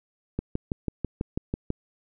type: click train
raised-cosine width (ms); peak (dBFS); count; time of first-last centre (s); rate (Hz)
3; -14; 9; 0.39-1.704; 6.09
effects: none